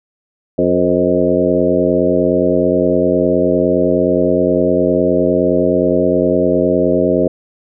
harmonic tone with a mistuned harmonic, 89.7 Hz, F2, 47 cents sharp, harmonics 1 / 2 / 3 / 4 / 5 / 6 / 7, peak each -28 / -20 / -17 / -17 / -18 / -17 / -18 dBFS, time 0.58-7.28 s, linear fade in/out 5 ms, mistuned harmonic 6, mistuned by -41 cents, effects none

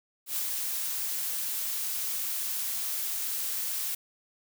blue noise with ADSR envelope, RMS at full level -30 dBFS, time 0.26-3.95 s, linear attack 100 ms, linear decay 87 ms, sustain -2 dB, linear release 5 ms, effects none

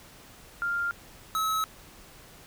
sine / square tone pair in turn, 1396.9 / 1290.7 Hz, F6 / E6, 0 / -37 cents, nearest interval minor second, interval 137 cents, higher first, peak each -26 dBFS, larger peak neither, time 0.62-0.91 / 1.35-1.64 s, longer neither, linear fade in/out 0 ms, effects pink hiss -51 dBFS RMS until 2.46 s

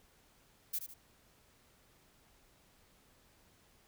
violet noise with echo, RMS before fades -36 dBFS, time 0.73-0.79 s, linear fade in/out 10 ms, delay 76 ms, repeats 2, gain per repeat -8 dB, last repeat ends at 0.942 s, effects pink hiss -67 dBFS RMS until 3.87 s

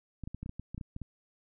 clicks, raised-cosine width 5 ms, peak -27 dBFS, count 12, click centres 0.237 / 0.275 / 0.346 / 0.43 / 0.461 / 0.494 / 0.596 / 0.746 / 0.779 / 0.812 / 0.964 / 1.017 s, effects none

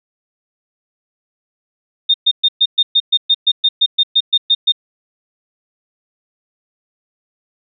sine tone bursts, 3659 Hz, A#7, 33 cents flat, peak -8 dBFS, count 16, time 2.09-4.722 s, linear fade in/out 10 ms, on 52 ms, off 120 ms, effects none

